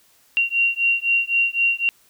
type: beating tone pair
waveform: sine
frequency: 2755 / 2758.9 Hz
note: F7 / F7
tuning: -24 / -22 cents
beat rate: 3.9 Hz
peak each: -20 dBFS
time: 0.37-1.89 s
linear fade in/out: 0 ms
effects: white hiss -57 dBFS RMS until 2.09 s